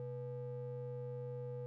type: ring-modulated tone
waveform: triangle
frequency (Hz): 180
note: F#3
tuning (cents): -47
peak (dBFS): -36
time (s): 0-1.66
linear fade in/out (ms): 0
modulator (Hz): 309
effects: none